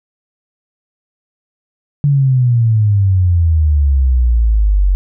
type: exponential sweep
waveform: sine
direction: down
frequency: 145.8 to 45.73 Hz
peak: -8 dBFS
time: 2.04-4.95 s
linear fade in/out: 0 ms
effects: none